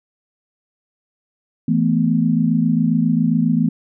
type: chord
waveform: sine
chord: E suspended fourth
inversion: none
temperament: just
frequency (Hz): 164.81 / 219.8 / 247.2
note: E3 / A3 / B3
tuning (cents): 0 / -2 / +2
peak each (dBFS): -18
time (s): 1.68-3.69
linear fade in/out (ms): 5
effects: none